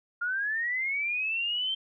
sine linear sweep, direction up, 1396.9 to 3139 Hz, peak -27 dBFS, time 0.21-1.75 s, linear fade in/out 10 ms, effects none

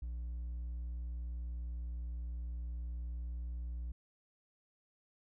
sine tone with hard clipping, 59.8 Hz, A#1, 45 cents sharp, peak -39 dBFS, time 0.02-3.92 s, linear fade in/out 5 ms, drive 2 dB, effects none

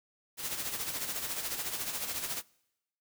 white noise with tremolo, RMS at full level -34 dBFS, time 0.37-2.43 s, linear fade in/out 50 ms, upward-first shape sine, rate 14 Hz, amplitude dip 55%, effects noise-tail reverb RT60 0.9 s tail -25 dB re dry

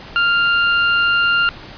30% pulse tone, 1396.9 Hz, F6, in tune, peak -10 dBFS, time 0.16-1.49 s, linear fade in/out 0 ms, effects pink hiss -36 dBFS RMS until 1.77 s + resampled to 11025 Hz

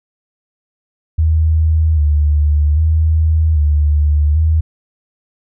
sine tone with vibrato, 76.8 Hz, D#2, 22 cents flat, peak -9 dBFS, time 1.18-4.61 s, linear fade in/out 10 ms, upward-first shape square, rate 0.63 Hz, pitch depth 57 cents each way, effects none

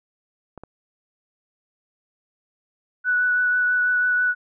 clicks, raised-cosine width 1 ms, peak -24 dBFS, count 2, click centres 0.577 / 0.636 s
sine tone with vibrato, 1480 Hz, F#6, in tune, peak -17 dBFS, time 3.04-4.35 s, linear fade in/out 50 ms, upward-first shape triangle, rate 6.1 Hz, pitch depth 15 cents each way
effects none

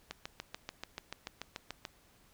click train, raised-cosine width 0.2 ms, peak -22 dBFS, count 13, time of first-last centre 0.11-1.852 s, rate 6.89 Hz, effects pink hiss -65 dBFS RMS until 2.33 s

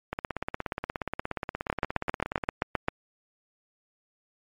two click trains, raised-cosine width 0.5 ms, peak -9 / -15 dBFS, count 10 / 40, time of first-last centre 1.7-2.884 / 0.13-2.438 s, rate 7.6 / 16.9 Hz, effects MP3 64 kbps

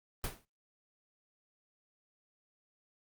pink noise with exponential decay, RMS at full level -33 dBFS, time 0.24-0.45 s, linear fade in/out 0 ms, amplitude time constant 44 ms, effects Opus 32 kbps

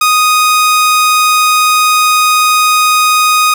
sawtooth tone, 1244.5 Hz, D#6, in tune, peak -3 dBFS, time 0.01-3.54 s, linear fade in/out 5 ms, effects 7-bit

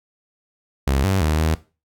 sawtooth tone with pitch steps, 67.9 / 96.1 / 77.2 / 79.3 Hz, C#2 / G2 / D#2 / D#2, -35 / -34 / -13 / +33 cents, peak -13 dBFS, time 0.87-1.55 s, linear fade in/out 5 ms, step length 170 ms, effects noise-tail reverb RT60 0.3 s tail -17 dB re dry

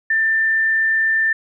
sine tone, 1784 Hz, A6, 23 cents sharp, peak -14 dBFS, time 0.1-1.33 s, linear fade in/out 5 ms, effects none

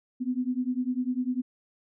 sine beating tone pair, 246.8 / 256.8 Hz, B3 / C4, -1 / -32 cents, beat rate 10 Hz, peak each -29 dBFS, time 0.2-1.42 s, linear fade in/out 20 ms, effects none

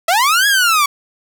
sawtooth linear two-way sweep, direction up then down, 634 to 1685 to 1115 Hz, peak -7 dBFS, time 0.08-0.86 s, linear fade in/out 5 ms, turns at 0.47 s, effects none

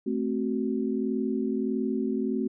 sine chord, F# diminished, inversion first, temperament equal with one note detuned, 220 / 261.6 / 373.9 Hz, A3 / C4 / F#4, 0 / 0 / +18 cents, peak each -29 / -29 / -31 dBFS, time 0.06-2.48 s, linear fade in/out 10 ms, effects none

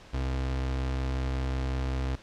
35% pulse tone, 65.5 Hz, C2, 2 cents sharp, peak -26 dBFS, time 0.13-2.16 s, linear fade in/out 10 ms, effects pink hiss -51 dBFS RMS until 2.22 s + low-pass 5000 Hz 12 dB/octave

